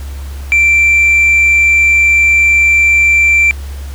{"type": "tone with tanh clipping", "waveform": "triangle", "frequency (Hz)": 2349, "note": "D7", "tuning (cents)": 0, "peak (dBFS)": -6, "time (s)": [0.52, 3.51], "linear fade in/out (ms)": 0, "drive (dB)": 6, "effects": ["added 69 Hz sine -21 dBFS peak until 3.94 s", "pink hiss -36 dBFS RMS until 3.94 s"]}